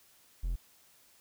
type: tone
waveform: triangle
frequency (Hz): 42.87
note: F1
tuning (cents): -31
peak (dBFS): -28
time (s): 0.43-0.56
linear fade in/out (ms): 10
effects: white hiss -63 dBFS RMS until 1.2 s